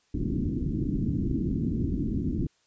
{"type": "low-pass noise", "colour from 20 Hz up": "white", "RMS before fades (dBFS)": -28, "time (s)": [0.14, 2.47], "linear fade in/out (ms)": 5, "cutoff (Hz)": 320, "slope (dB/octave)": 48, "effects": ["white hiss -68 dBFS RMS until 2.66 s", "resampled to 16000 Hz"]}